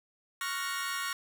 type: chord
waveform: sawtooth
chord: Gb major seventh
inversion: second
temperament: equal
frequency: 1108.7 / 1396.9 / 1480 / 1864.7 Hz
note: Db6 / F6 / Gb6 / Bb6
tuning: 0 / 0 / 0 / 0 cents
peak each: -33 / -35 / -38 / -34 dBFS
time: 0.41-1.13 s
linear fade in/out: 2 ms
effects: none